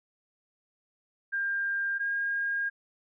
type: tone pair in turn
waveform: sine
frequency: 1599 / 1621.3 Hz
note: G6 / G#6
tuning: +34 / -42 cents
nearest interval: unison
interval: 24 cents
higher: second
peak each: -27 dBFS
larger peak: neither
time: 1.32-1.99 / 1.99-2.7 s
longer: second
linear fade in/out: 20 ms
effects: none